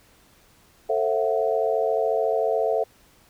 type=chord; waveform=sine; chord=F# half-diminished seventh; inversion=first; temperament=just; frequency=444 / 532.8 / 666 / 740 Hz; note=A4 / C5 / E5 / F#5; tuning=+16 / +31 / +18 / 0 cents; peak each=-24 / -27 / -24 / -29 dBFS; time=0.89-2.84 s; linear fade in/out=10 ms; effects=pink hiss -57 dBFS RMS until 3.29 s